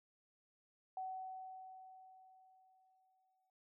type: tone with exponential decay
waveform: sine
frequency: 753 Hz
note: F#5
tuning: 30 cents sharp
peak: -40 dBFS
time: 0.97-3.5 s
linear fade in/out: 2 ms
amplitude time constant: 550 ms
effects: none